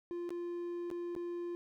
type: tone with dropouts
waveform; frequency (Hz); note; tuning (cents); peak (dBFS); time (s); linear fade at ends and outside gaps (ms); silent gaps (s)
triangle; 347.6; F4; -8; -35; 0.11-1.55; 0; 0.292-0.305 / 0.902-0.913 / 1.151-1.163
effects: none